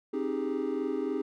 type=chord; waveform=triangle; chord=Ab major seventh; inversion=first; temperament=equal with one note detuned; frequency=267.6 / 311.1 / 392 / 415.3 Hz; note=C4 / Eb4 / G4 / Ab4; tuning=+39 / 0 / 0 / 0 cents; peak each=-32 dBFS; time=0.13-1.22 s; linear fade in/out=10 ms; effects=tanh soft clip ceiling -18 dBFS

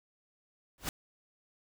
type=noise with exponential growth; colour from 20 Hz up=pink; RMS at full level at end=-29 dBFS; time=0.78-0.89 s; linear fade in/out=1 ms; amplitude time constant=23 ms; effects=none

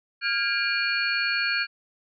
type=tone cluster; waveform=sine; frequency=1404 / 1626 / 2395 / 2839 / 4377 Hz; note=F6 / G#6 / D7 / F7 / C#8; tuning=+9 / -37 / +33 / +28 / -23 cents; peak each=-30 / -27 / -28 / -36 / -29 dBFS; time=0.21-1.67 s; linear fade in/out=50 ms; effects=none

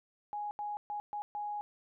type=tone bursts at uneven times; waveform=sine; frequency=830.6 Hz; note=G#5; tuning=in tune; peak=-35 dBFS; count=5; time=0.33-0.51 / 0.59-0.77 / 0.9-1 / 1.13-1.22 / 1.35-1.61 s; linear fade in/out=0 ms; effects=none

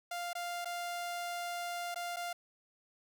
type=tone with dropouts; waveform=sawtooth; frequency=698.5 Hz; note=F5; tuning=in tune; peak=-33 dBFS; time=0.11-2.33 s; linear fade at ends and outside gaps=5 ms; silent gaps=0.332-0.351 / 0.647-0.655 / 1.945-1.958 / 2.162-2.167 s; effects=none

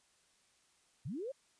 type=linear sweep; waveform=sine; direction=up; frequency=98 to 569 Hz; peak=-38 dBFS; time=1.05-1.32 s; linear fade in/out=10 ms; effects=white hiss -71 dBFS RMS until 1.59 s + resampled to 22050 Hz

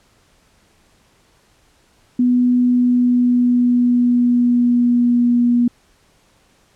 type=tone with pitch glide; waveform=sine; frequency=246.9 to 240.8 Hz; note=B3 to B3; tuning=0 to -44 cents; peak=-11 dBFS; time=2.19-5.68 s; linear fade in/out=5 ms; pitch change=-44 cents; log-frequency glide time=2.56-5.38 s; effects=pink hiss -56 dBFS RMS until 6.75 s + low-pass 10000 Hz 12 dB/octave

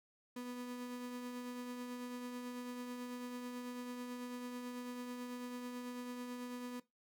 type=tone with tremolo; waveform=35% pulse; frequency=246.5 Hz; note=B3; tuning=3 cents flat; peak=-40 dBFS; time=0.36-6.8 s; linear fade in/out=5 ms; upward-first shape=triangle; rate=9.1 Hz; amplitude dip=35%; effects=noise-tail reverb RT60 0.2 s tail -18 dB re dry

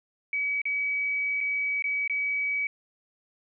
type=tone with dropouts; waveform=sine; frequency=2276 Hz; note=C#7; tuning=45 cents sharp; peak=-25 dBFS; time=0.33-2.67 s; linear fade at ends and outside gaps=2 ms; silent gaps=0.617-0.654 / 1.406-1.41 / 1.823-1.841 / 2.077-2.097 s; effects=none

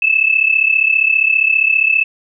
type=tone pair together; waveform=sine; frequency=2602 / 2637 Hz; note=E7 / E7; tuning=-23 / 0 cents; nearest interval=unison; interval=23 cents; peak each=-13 dBFS; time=0.02-2.04 s; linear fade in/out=5 ms; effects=none

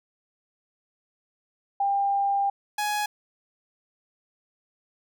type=tone pair in turn; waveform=sine / sawtooth; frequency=797 / 836.1 Hz; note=G5 / G#5; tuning=+28 / +11 cents; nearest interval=minor second; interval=83 cents; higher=second; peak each=-21 dBFS; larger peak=neither; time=1.8-2.5 / 2.78-3.06 s; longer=first; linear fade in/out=5 ms; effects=none

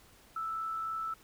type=tone with amplitude modulation; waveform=sine; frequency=1318.5 Hz; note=E6; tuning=in tune; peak=-32 dBFS; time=0.36-1.14 s; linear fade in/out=5 ms; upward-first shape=sine; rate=63.2 Hz; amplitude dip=30%; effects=pink hiss -60 dBFS RMS until 1.23 s

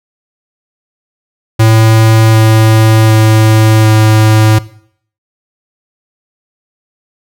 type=tone with pitch steps; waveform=square; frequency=111.2 / 110.43 / 109.67 / 108.91 Hz; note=A2 / A2 / A2 / A2; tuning=+19 / +7 / -5 / -17 cents; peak=-4 dBFS; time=1.59-4.59 s; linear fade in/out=10 ms; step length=750 ms; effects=noise-tail reverb RT60 0.6 s tail -18 dB re dry

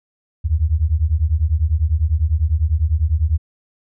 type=beating tone pair; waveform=sine; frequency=73.42 / 83.42 Hz; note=D2 / E2; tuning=0 / +21 cents; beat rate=10 Hz; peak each=-17 dBFS; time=0.44-3.38 s; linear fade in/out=20 ms; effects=none

